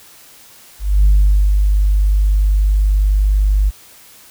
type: tone with ADSR envelope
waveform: sine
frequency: 50.1 Hz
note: G1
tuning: 38 cents sharp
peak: -5 dBFS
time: 0.79-3.71 s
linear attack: 250 ms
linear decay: 460 ms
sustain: -4 dB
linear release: 27 ms
effects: tanh soft clip ceiling -4 dBFS + white hiss -43 dBFS RMS until 4.3 s